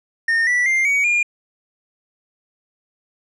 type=tone with pitch steps; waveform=triangle; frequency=1830 / 1961.3 / 2102 / 2253 / 2415 Hz; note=A#6 / B6 / C7 / C#7 / D7; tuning=-32 / -13 / +7 / +28 / +48 cents; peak=-13 dBFS; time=0.28-1.23 s; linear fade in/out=5 ms; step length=190 ms; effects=resampled to 24000 Hz